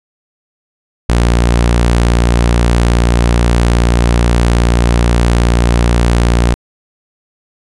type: tone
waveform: sawtooth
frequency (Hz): 58.8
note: A#1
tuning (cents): +16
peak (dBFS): -4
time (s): 1.09-6.54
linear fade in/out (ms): 0
effects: resampled to 24000 Hz

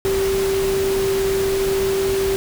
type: tone in noise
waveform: sine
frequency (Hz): 388.1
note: G4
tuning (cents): -17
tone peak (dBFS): -17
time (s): 0.05-2.36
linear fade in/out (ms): 0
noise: pink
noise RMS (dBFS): -27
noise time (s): 0.05-2.36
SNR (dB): +7
effects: none

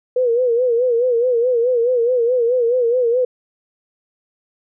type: tone with vibrato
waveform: sine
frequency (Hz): 484.7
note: B4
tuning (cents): -32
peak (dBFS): -13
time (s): 0.16-3.25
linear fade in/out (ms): 5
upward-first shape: sine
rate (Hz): 4.7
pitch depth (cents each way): 94
effects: none

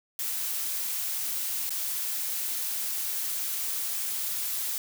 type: noise with dropouts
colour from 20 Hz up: blue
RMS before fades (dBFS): -31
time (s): 0.19-4.78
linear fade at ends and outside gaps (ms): 1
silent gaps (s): 1.694-1.705
effects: none

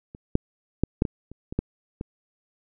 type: clicks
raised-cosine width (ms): 3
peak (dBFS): -27 / -6 / -7 / -6 / -14 / -28 / -20 / -10 / -18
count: 9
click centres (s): 0.149 / 0.354 / 0.836 / 1.021 / 1.052 / 1.316 / 1.525 / 1.59 / 2.011
effects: none

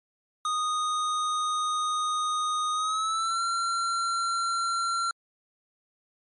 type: tone with pitch glide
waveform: square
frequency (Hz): 1239 to 1366.8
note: D#6 to F6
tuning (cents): -8 to -38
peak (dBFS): -26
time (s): 0.45-5.11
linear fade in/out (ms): 2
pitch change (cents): +170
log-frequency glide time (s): 2.73-3.42
effects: MP3 48 kbps

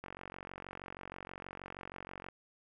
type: click train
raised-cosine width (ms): 0.5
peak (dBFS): -29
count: 105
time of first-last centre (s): 0.04-2.286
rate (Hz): 46.3
effects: none

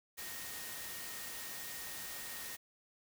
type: tone in noise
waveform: sine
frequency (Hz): 1859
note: A#6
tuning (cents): -5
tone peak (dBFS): -52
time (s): 0.17-2.57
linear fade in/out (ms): 20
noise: white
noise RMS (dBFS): -45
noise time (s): 0.17-2.57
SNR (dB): -10
effects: none

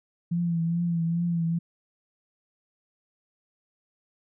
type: tone with vibrato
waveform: sine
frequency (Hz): 169.1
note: E3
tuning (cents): +44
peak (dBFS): -23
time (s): 0.31-1.59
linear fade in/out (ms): 10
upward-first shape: triangle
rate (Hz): 2.4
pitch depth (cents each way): 48
effects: none

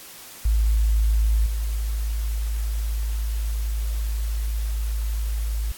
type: tone with level steps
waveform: sine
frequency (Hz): 54.1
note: A1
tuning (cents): -29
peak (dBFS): -16 / -22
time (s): 0.45-5.72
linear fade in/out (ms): 5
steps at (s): 1.46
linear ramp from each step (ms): 5
effects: white hiss -42 dBFS RMS until 5.77 s + AAC 64 kbps

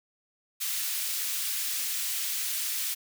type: high-pass noise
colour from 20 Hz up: white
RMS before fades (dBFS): -31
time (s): 0.6-2.95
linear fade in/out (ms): 20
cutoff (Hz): 2100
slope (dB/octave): 12
effects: none

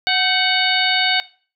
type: harmonic tone with a mistuned harmonic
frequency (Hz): 740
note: F#5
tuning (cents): 0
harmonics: 1 / 2 / 3 / 4 / 5 / 6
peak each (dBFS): -22 / -22 / -22 / -22 / -22 / -22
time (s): 0.07-1.2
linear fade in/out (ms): 0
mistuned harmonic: 2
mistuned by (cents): +69
effects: noise-tail reverb RT60 0.4 s tail -20 dB re dry

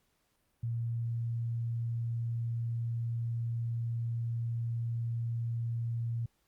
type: tone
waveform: sine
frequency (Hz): 116.54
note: A#2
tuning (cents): 0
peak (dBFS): -31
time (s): 0.63-6.26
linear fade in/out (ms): 5
effects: pink hiss -75 dBFS RMS until 6.47 s + Opus 48 kbps

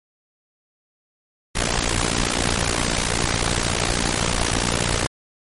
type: noise with amplitude modulation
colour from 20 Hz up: pink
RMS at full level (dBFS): -17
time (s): 1.55-5.07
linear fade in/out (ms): 10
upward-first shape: sine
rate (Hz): 58.7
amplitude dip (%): 95
effects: MP3 48 kbps

